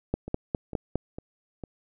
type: two click trains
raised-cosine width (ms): 2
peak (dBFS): -12 / -23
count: 5 / 4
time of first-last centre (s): 0.14-0.956 / 0.28-1.637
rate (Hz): 4.9 / 2.21
effects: none